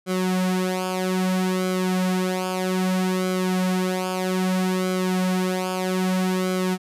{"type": "tone with flanger", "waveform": "sawtooth", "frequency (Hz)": 185, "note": "F#3", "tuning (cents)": 0, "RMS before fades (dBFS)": -23, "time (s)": [0.06, 6.78], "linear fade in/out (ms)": 50, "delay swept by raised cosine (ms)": [1.1, 4.9], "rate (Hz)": 0.62, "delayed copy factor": -0.75, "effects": ["resampled to 32000 Hz"]}